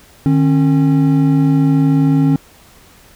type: tone pair together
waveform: triangle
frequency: 152.6 / 271.9 Hz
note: D#3 / C#4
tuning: -33 / -33 cents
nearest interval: minor seventh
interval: 1000 cents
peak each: -10 dBFS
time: 0.26-2.36 s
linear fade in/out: 0 ms
effects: pink hiss -45 dBFS RMS until 3.15 s